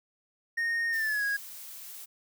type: tone with pitch glide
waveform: triangle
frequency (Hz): 1850 to 1648.2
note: A#6 to G#6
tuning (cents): -14 to -14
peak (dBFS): -25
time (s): 0.57-1.37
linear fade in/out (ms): 10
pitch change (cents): -200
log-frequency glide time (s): 0.9-1.24
type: noise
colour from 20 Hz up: blue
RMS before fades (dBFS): -44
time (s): 0.92-2.06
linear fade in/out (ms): 20
effects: none